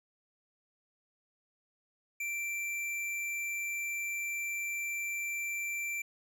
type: tone with hard clipping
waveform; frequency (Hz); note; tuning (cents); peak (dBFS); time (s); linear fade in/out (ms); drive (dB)
sine; 2349; D7; 0; -35; 2.2-6.02; 5; 13
effects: none